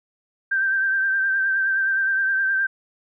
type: tone with vibrato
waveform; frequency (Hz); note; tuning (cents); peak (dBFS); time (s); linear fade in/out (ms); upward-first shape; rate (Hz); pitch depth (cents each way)
sine; 1568; G6; 0; -18; 0.51-2.67; 10; triangle; 9.6; 39
effects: none